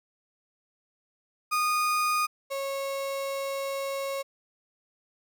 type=tone pair in turn; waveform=35% pulse; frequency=1231 / 548.3 Hz; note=D#6 / C#5; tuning=-19 / -19 cents; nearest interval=octave + major second; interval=1400 cents; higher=first; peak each=-22 / -28 dBFS; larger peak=first; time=1.51-2.27 / 2.5-4.23 s; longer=second; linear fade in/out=20 ms; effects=none